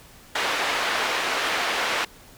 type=band-pass noise; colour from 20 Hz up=white; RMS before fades=-25 dBFS; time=0.35-2.05 s; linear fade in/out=5 ms; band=420 to 2500 Hz; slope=12 dB/octave; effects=pink hiss -49 dBFS RMS until 2.37 s